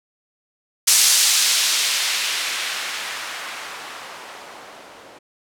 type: noise with low-pass filter sweep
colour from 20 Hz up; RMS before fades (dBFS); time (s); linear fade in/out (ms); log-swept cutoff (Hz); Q
violet; -22; 0.87-5.19; 10; 6600 to 510; 0.81
effects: none